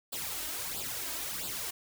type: noise with flanger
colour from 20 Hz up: white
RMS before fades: -37 dBFS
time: 0.12-1.71 s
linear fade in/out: 10 ms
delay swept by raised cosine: 0.24 to 3.24 ms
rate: 1.5 Hz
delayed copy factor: +0.75
effects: none